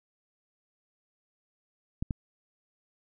clicks, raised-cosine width 5 ms, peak -18 dBFS, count 2, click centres 2.025 / 2.108 s, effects none

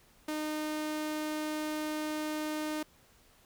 sawtooth tone, 306.4 Hz, D#4, 27 cents flat, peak -29 dBFS, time 0.28-2.83 s, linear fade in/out 5 ms, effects pink hiss -63 dBFS RMS until 3.45 s

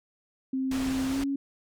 sine tone with pitch glide, 263.6 to 276.7 Hz, C4 to C#4, +13 to -3 cents, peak -26 dBFS, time 0.53-1.36 s, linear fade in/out 5 ms, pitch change +84 cents, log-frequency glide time 1.08-1.22 s
pink low-pass noise, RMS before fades -37 dBFS, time 0.71-1.24 s, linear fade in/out 5 ms, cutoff 9400 Hz, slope 12 dB/octave
effects none

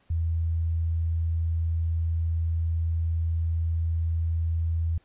sine tone, 82.41 Hz, E2, in tune, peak -23 dBFS, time 0.1-4.98 s, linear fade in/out 5 ms, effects pink hiss -65 dBFS RMS until 5.04 s + resampled to 8000 Hz

